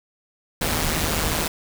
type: noise with amplitude modulation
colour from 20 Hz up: pink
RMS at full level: -20 dBFS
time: 0.61-1.48 s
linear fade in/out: 5 ms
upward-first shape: sine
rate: 157 Hz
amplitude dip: 70%
effects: none